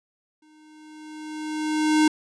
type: tone with exponential growth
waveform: square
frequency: 307.8 Hz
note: D#4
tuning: 19 cents flat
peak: -15 dBFS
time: 0.42-2.08 s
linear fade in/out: 5 ms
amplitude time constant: 360 ms
effects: resampled to 22050 Hz